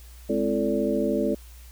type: tone cluster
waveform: sine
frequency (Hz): 209 / 262.2 / 338 / 441.5 / 579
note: G#3 / C4 / E4 / A4 / D5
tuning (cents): +11 / +4 / +43 / +6 / -25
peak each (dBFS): -28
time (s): 0.29-1.35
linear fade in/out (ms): 10
effects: added 60 Hz sine -43 dBFS peak until 1.71 s + white hiss -53 dBFS RMS until 1.71 s